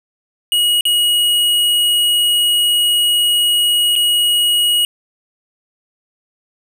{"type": "tone with dropouts", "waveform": "square", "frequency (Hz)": 2899, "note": "F#7", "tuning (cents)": -36, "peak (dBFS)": -12, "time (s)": [0.52, 4.85], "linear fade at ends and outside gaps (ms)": 1, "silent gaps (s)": [[0.809, 0.853], [3.955, 3.961]], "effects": []}